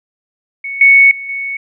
sine tone with level steps, 2217 Hz, C#7, in tune, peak -20 / -3 / -23 / -18 dBFS, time 0.64-1.57 s, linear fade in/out 5 ms, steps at 0.81 / 1.11 / 1.29 s, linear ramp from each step 2 ms, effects none

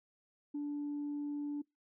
sine tone, 291.1 Hz, D4, 15 cents flat, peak -34 dBFS, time 0.54-1.62 s, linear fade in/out 10 ms, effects noise-tail reverb RT60 0.2 s tail -25 dB re dry + tanh soft clip ceiling -33 dBFS

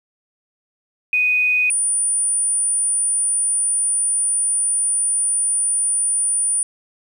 sine tone pair in turn, 2489 / 9397 Hz, D#7 / D9, 0 / 0 cents, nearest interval octave + major seventh, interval 2300 cents, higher second, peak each -14 / -16 dBFS, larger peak first, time 1.13-1.7 / 1.7-6.63 s, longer second, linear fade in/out 2 ms, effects 8-bit

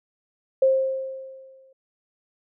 sine tone with exponential decay, 530 Hz, C5, 22 cents sharp, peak -13 dBFS, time 0.62-1.73 s, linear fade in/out 5 ms, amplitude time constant 240 ms, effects none

